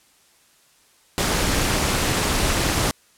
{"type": "noise with amplitude modulation", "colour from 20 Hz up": "pink", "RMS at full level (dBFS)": -18, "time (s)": [1.18, 2.91], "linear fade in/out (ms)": 0, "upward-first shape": "sine", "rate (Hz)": 224, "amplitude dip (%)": 60, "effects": ["white hiss -57 dBFS RMS until 3.17 s", "low-pass 11000 Hz 12 dB/octave"]}